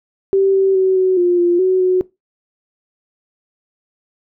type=tone with pitch steps; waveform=sine; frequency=388.7 / 385.9 / 377.7 / 373.5 / 353.4 / 348.7 / 372.9 / 368.2 Hz; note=G4 / G4 / F#4 / F#4 / F4 / F4 / F#4 / F#4; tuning=-15 / -27 / +36 / +16 / +21 / -3 / +14 / -8 cents; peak=-10 dBFS; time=0.33-2.01 s; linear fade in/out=0 ms; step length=210 ms; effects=noise-tail reverb RT60 0.2 s tail -20 dB re dry